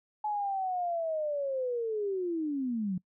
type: linear sweep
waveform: sine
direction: down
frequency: 854 to 175.8 Hz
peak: -29 dBFS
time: 0.24-2.98 s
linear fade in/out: 5 ms
effects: noise-tail reverb RT60 0.1 s tail -24 dB re dry